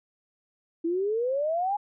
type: exponential sweep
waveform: sine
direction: up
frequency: 324.1 to 839 Hz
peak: -24 dBFS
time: 0.84-1.77 s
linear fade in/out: 10 ms
effects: none